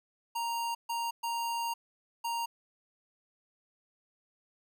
square tone bursts at uneven times, 932.3 Hz, A#5, in tune, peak -32 dBFS, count 4, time 0.35-0.75 / 0.89-1.11 / 1.23-1.74 / 2.24-2.46 s, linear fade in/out 10 ms, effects 12-bit

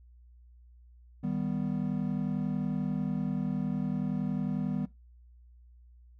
triangle chord, Eb augmented, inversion none, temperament equal, 155.56 / 196 / 246.9 Hz, Eb3 / G3 / B3, 0 / 0 / 0 cents, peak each -32 / -31 / -32 dBFS, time 1.23-4.86 s, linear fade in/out 10 ms, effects noise-tail reverb RT60 0.2 s tail -19 dB re dry + added 60 Hz sine -53 dBFS peak until 6.19 s

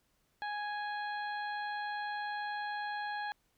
harmonic tone, 830.6 Hz, G#5, in tune, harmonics 1 / 2 / 3 / 4 / 5, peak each -37 / -40 / -53 / -52 / -51 dBFS, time 0.42-3.32 s, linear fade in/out 0 ms, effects pink hiss -75 dBFS RMS until 3.57 s

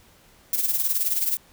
violet noise with tremolo, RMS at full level -21 dBFS, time 0.53-1.37 s, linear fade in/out 2 ms, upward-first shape sine, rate 19 Hz, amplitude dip 65%, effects pink hiss -55 dBFS RMS until 1.52 s

